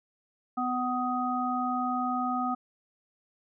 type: harmonic tone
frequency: 250 Hz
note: B3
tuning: 21 cents sharp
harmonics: 1 / 3 / 5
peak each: -31 / -31 / -31 dBFS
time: 0.57-2.55 s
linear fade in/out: 10 ms
effects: none